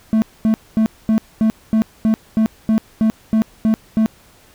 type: tone bursts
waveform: triangle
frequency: 220 Hz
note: A3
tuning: in tune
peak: -9 dBFS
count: 13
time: 0.13-4.06 s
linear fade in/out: 0 ms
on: 90 ms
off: 230 ms
effects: pink hiss -49 dBFS RMS until 4.54 s